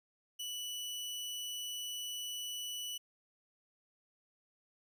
sawtooth tone, 2960 Hz, F#7, in tune, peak -36 dBFS, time 0.39-2.98 s, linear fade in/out 10 ms, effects none

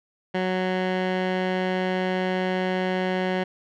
15% pulse tone with low-pass filter, 185 Hz, F#3, in tune, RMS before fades -25 dBFS, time 0.34-3.44 s, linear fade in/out 10 ms, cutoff 2600 Hz, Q 1.3, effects none

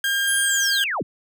30% pulse tone, 1607 Hz, G6, 43 cents sharp, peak -17 dBFS, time 0.04-0.84 s, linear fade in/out 2 ms
sine linear sweep, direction down, 11260 to 48.85 Hz, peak -22 dBFS, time 0.27-1.03 s, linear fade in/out 10 ms
effects none

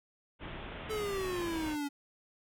pink low-pass noise, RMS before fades -43 dBFS, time 0.39-1.77 s, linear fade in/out 50 ms, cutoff 3500 Hz, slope 96 dB/octave
square exponential sweep, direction down, 440 to 280.9 Hz, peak -34 dBFS, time 0.89-1.89 s, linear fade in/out 20 ms
effects none

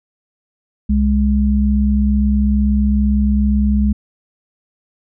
sine tone pair together, 65.42 / 207.7 Hz, C2 / G#3, 0 / 0 cents, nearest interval octave + minor sixth, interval 2000 cents, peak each -14 dBFS, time 0.89-3.93 s, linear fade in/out 10 ms, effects none

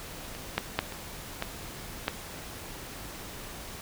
clicks, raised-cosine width 0.3 ms, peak -25 / -9 / -8 / -24 / -14 / -10 dBFS, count 6, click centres 0.35 / 0.58 / 0.79 / 0.923 / 1.424 / 2.081 s, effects pink hiss -42 dBFS RMS until 3.81 s

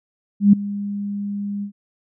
sine tone with ADSR envelope, 202.6 Hz, G#3, 43 cents flat, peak -5 dBFS, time 0.4-1.72 s, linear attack 130 ms, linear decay 6 ms, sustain -18 dB, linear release 92 ms, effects none

